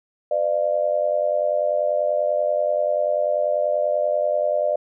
sine tone with amplitude modulation, 597 Hz, D5, 28 cents sharp, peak -14 dBFS, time 0.31-4.76 s, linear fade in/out 5 ms, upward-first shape sine, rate 90.3 Hz, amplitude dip 90%, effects none

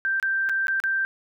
sine tone with dropouts, 1569 Hz, G6, 1 cent sharp, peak -21 dBFS, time 0.05-1.05 s, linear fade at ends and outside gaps 0 ms, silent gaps 0.199-0.227 / 0.49-0.495 / 0.67-0.682 / 0.801-0.838 s, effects none

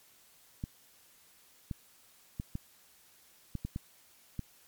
clicks, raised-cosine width 5 ms, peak -23 dBFS, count 8, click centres 0.639 / 1.712 / 2.399 / 2.554 / 3.553 / 3.65 / 3.761 / 4.393 s, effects white hiss -62 dBFS RMS until 4.67 s + MP3 96 kbps

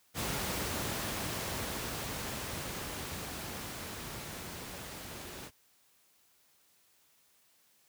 pink noise with level ramp, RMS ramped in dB -34 to -45 dBFS, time 0.14-5.51 s, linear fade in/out 50 ms, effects white hiss -68 dBFS RMS until 7.88 s + high-pass 60 Hz 12 dB/octave

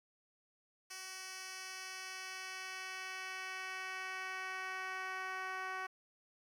10% pulse tone with band-pass filter sweep, 375.8 Hz, F#4, 27 cents sharp, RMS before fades -44 dBFS, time 0.9-5.87 s, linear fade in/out 10 ms, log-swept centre 5900 to 1300 Hz, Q 0.91, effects 11-bit

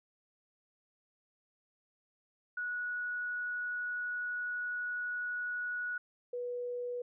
sine tone pair in turn, 1464 / 488.6 Hz, F#6 / B4, -19 / -19 cents, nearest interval octave + perfect fifth, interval 1900 cents, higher first, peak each -34 / -35 dBFS, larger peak first, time 2.57-5.98 / 6.33-7.02 s, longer first, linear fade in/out 5 ms, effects none

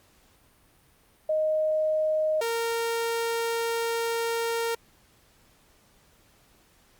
sine / sawtooth tone pair in turn, 622.3 / 461.8 Hz, D#5 / A#4, 0 / -16 cents, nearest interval perfect fourth, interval 516 cents, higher first, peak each -22 / -22 dBFS, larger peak neither, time 1.29-2.41 / 2.41-4.75 s, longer second, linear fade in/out 5 ms, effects pink hiss -61 dBFS RMS until 6.99 s + Opus 48 kbps

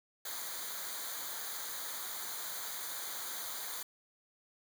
white noise with comb filter, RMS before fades -41 dBFS, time 0.25-3.83 s, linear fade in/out 5 ms, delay 0.37 ms, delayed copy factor -0.8, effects none

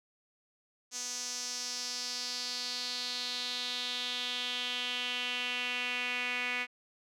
sawtooth tone with band-pass filter sweep, 247.1 Hz, B3, 1 cent sharp, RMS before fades -36 dBFS, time 0.91-6.67 s, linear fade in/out 50 ms, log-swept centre 6200 to 2300 Hz, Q 4, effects none

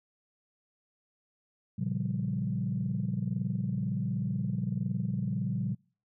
sine chord, G half-diminished seventh, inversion first, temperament equal, 116.54 / 138.59 / 174.61 / 196 Hz, Bb2 / Db3 / F3 / G3, 0 / 0 / 0 / 0 cents, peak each -34 dBFS, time 1.78-5.75 s, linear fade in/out 10 ms, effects noise-tail reverb RT60 0.4 s tail -25 dB re dry + tanh soft clip ceiling -20 dBFS

